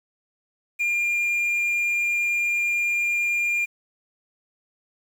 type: tone with quantisation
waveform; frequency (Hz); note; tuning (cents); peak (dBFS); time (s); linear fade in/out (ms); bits
triangle; 2403; D7; +39; -19; 0.79-3.66; 20; 8
effects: none